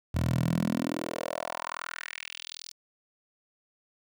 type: tone with high-pass filter sweep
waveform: 10% pulse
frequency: 41.2 Hz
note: E1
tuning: in tune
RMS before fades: -32 dBFS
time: 0.14-2.72 s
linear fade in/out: 10 ms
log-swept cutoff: 88 to 5200 Hz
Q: 3
effects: none